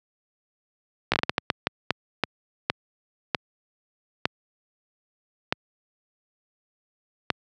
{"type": "slowing click train", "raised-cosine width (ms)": 0.3, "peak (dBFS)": -4, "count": 16, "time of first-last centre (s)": [1.12, 7.303], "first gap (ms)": 16, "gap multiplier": 1.4, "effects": ["high-pass 100 Hz 12 dB/octave"]}